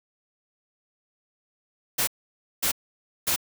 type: noise bursts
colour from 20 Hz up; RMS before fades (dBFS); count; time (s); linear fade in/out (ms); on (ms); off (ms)
white; -24; 3; 1.98-3.362; 10; 94; 550
effects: none